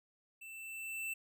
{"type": "tone with level ramp", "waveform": "square", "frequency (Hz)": 2665, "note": "E7", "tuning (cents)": 18, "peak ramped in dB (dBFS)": [-49, -37], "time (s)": [0.41, 1.14], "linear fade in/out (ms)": 10, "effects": []}